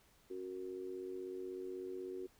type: tone with amplitude modulation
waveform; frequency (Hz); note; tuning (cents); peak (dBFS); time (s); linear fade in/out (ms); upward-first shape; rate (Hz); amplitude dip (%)
sine; 370; F#4; 0; -38; 0.3-2.27; 10; sine; 96.2; 80
effects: pink hiss -69 dBFS RMS until 2.39 s